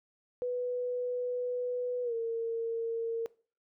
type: tone with pitch glide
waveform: sine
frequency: 493.9 to 458.2 Hz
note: B4 to A#4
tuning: 0 to -30 cents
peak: -30 dBFS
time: 0.42-3.26 s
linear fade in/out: 0 ms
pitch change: -130 cents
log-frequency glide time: 2.03-2.14 s
effects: noise-tail reverb RT60 0.4 s tail -21 dB re dry